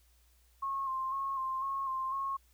sine tone with vibrato, 1071 Hz, C6, 40 cents sharp, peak -32 dBFS, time 0.62-2.37 s, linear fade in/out 10 ms, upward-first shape square, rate 2 Hz, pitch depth 30 cents each way, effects added 60 Hz sine -64 dBFS peak until 2.53 s + white hiss -70 dBFS RMS until 2.53 s

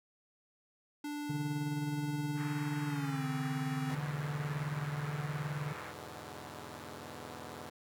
square tone with pitch glide, 293.7 to 260.1 Hz, D4 to C4, 0 to -10 cents, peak -38 dBFS, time 1.04-3.95 s, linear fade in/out 5 ms, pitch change -210 cents, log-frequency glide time 2.86-3.27 s
triangle tone with tremolo, 147.3 Hz, D3, 6 cents sharp, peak -30 dBFS, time 1.29-5.73 s, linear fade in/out 10 ms, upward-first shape sine, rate 19 Hz, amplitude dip 70%
white band-pass noise, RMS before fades -48 dBFS, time 2.35-5.94 s, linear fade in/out 50 ms, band 900 to 1900 Hz, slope 24 dB/octave
5% pulse chord, E dominant seventh, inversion none, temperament equal, 82.41 / 103.83 / 123.47 / 146.83 Hz, E2 / G#2 / B2 / D3, 0 / 0 / 0 / 0 cents, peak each -39 dBFS, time 3.89-7.7 s, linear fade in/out 10 ms
effects none

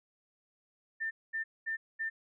sine tone bursts, 1793 Hz, A6, 32 cents sharp, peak -32 dBFS, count 4, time 1-2.1 s, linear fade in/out 20 ms, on 110 ms, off 220 ms, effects none

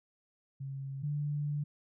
sine tone pair in turn, 136.4 / 146.57 Hz, C#3 / D3, -28 / -3 cents, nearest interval minor second, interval 125 cents, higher second, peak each -37 / -31 dBFS, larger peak second, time 0.6-1.03 / 1.03-1.64 s, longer second, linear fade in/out 10 ms, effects none

